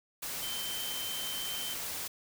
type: tone in noise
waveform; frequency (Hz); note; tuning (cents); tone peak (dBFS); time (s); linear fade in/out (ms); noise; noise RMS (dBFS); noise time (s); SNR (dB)
sine; 3100; G7; -20; -38; 0.42-1.74; 10; white; -38; 0.22-2.08; -3
effects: none